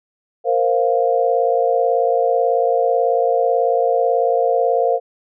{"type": "chord", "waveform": "sine", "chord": "Bb suspended second", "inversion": "none", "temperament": "just", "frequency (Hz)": [466.2, 524.4, 699.2], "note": ["Bb4", "C5", "F5"], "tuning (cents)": [0, 4, 2], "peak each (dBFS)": -18, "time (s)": [0.44, 5], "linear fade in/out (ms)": 50, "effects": []}